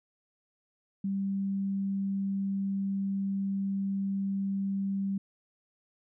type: tone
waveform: sine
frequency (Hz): 196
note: G3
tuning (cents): 0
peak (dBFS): -28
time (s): 1.04-5.18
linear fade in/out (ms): 5
effects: none